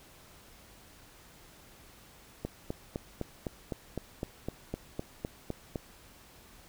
click train, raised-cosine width 2 ms, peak -20 dBFS, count 14, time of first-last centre 2.45-5.758 s, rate 3.93 Hz, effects pink hiss -56 dBFS RMS until 6.68 s

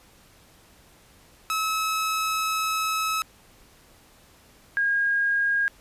sawtooth / sine tone pair in turn, 1292 / 1627.8 Hz, E6 / G#6, -35 / -35 cents, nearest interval major third, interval 400 cents, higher second, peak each -20 dBFS, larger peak neither, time 1.5-3.22 / 4.77-5.68 s, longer first, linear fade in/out 0 ms, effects pink hiss -55 dBFS RMS until 5.8 s + resampled to 32000 Hz

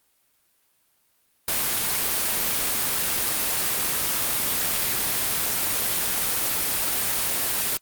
white noise, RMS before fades -24 dBFS, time 1.48-7.77 s, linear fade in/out 2 ms, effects white hiss -66 dBFS RMS until 7.81 s + Opus 32 kbps

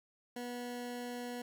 20% pulse tone, 243.7 Hz, B3, 23 cents flat, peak -35 dBFS, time 0.36-1.42 s, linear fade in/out 5 ms, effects none

